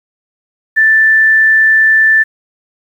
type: tone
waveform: sine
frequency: 1765 Hz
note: A6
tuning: 5 cents sharp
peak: -5 dBFS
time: 0.76-2.24 s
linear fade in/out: 20 ms
effects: 7-bit

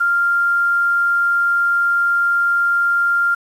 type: tone with quantisation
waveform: sine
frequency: 1394 Hz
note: F6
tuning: 4 cents flat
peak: -13 dBFS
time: 0-3.35 s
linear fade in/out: 10 ms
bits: 7
effects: resampled to 32000 Hz

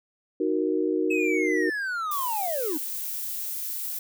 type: chord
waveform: sine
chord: D# minor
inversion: none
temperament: equal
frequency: 311.1 / 370 / 466.2 Hz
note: D#4 / F#4 / A#4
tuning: 0 / 0 / 0 cents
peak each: -26 / -26 / -28 dBFS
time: 0.4-1.7 s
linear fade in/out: 5 ms
type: linear sweep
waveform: triangle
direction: down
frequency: 2600 to 277.2 Hz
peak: -25 dBFS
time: 1.1-2.78 s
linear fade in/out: 10 ms
type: noise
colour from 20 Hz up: violet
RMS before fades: -32 dBFS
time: 2.11-3.99 s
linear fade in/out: 5 ms
effects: none

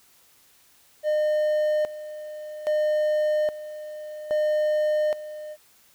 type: tone with tremolo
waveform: triangle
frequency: 608 Hz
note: D#5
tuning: 40 cents flat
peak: -18 dBFS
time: 1.03-5.57 s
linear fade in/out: 50 ms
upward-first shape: square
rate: 0.61 Hz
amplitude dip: 80%
effects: white hiss -58 dBFS RMS until 5.94 s

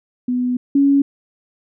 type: tone pair in turn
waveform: sine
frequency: 248.4 / 279.3 Hz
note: B3 / C#4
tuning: +10 / +13 cents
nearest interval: major second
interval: 203 cents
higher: second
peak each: -16 / -10 dBFS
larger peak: second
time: 0.28-0.57 / 0.75-1.02 s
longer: first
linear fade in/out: 5 ms
effects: none

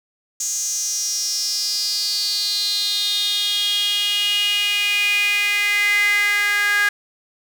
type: tone with high-pass filter sweep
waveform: sawtooth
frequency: 410 Hz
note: G#4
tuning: 22 cents flat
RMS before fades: -20 dBFS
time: 0.4-6.89 s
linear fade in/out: 5 ms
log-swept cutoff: 6600 to 1700 Hz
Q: 7.4
effects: none

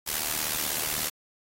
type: noise with amplitude modulation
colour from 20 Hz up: white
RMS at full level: -26 dBFS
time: 0.06-1.1 s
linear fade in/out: 20 ms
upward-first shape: sine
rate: 76.4 Hz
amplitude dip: 85%
effects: AAC 48 kbps

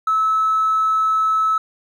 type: tone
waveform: triangle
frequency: 1300 Hz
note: E6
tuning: 24 cents flat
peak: -11 dBFS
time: 0.07-1.58 s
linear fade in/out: 5 ms
effects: tanh soft clip ceiling -12 dBFS

